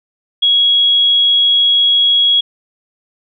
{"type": "tone", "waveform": "sine", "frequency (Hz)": 3322, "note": "G#7", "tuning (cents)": 0, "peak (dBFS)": -8, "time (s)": [0.42, 2.41], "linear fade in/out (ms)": 10, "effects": []}